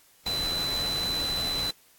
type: tone in noise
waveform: sine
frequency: 4009 Hz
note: B7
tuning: 25 cents sharp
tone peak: -27 dBFS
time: 0.26-1.71 s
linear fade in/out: 5 ms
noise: pink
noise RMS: -35 dBFS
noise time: 0.26-1.71 s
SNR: +5 dB
effects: white hiss -59 dBFS RMS until 1.98 s + AAC 64 kbps